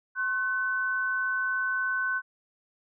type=tone pair together; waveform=sine; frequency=1070 / 1513.2 Hz; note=C6 / F#6; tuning=+38 / +38 cents; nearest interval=tritone; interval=600 cents; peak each=-34 / -26 dBFS; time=0.15-2.22 s; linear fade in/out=50 ms; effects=none